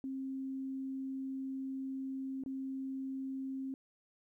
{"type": "tone with dropouts", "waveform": "sine", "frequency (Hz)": 266.6, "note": "C4", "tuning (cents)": 33, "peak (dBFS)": -37, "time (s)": [0.04, 3.74], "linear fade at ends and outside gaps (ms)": 1, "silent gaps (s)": [2.437, 2.461], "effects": ["13-bit"]}